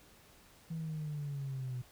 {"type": "linear sweep", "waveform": "sine", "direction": "down", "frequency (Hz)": [164.81, 123.47], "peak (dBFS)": -35, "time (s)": [0.7, 1.82], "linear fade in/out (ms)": 10, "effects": ["tanh soft clip ceiling -33 dBFS", "pink hiss -61 dBFS RMS until 1.91 s"]}